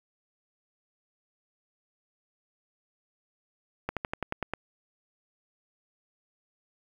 slowing click train, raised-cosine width 0.5 ms, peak -15 dBFS, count 8, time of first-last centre 3.89-4.536 s, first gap 77 ms, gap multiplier 1.06, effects 8-bit

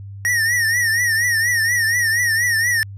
square tone with vibrato, 1864.7 Hz, A#6, in tune, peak -16 dBFS, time 0.25-2.83 s, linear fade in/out 0 ms, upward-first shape triangle, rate 4.2 Hz, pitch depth 110 cents each way, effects added 99 Hz sine -31 dBFS peak until 2.97 s + resampled to 32000 Hz

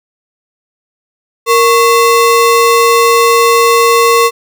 square ring-modulated tone, 784 Hz, G5, in tune, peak -3 dBFS, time 1.46-4.31 s, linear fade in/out 50 ms, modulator 318 Hz, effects none

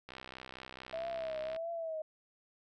click train, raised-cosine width 0.3 ms, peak -30 dBFS, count 96, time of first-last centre 0.09-1.563 s, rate 64.5 Hz
sine tone with vibrato, 649 Hz, E5, 27 cents flat, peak -36 dBFS, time 0.93-2.02 s, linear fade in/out 5 ms, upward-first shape triangle, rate 1.6 Hz, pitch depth 82 cents each way
effects none

